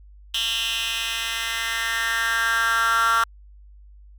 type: tone with high-pass filter sweep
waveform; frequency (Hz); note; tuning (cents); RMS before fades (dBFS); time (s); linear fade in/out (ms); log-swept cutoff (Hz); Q
10% pulse; 228.3; A#3; -36; -23; 0.34-3.24; 5; 3000 to 1300; 5
effects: added 50 Hz sine -44 dBFS peak until 4.18 s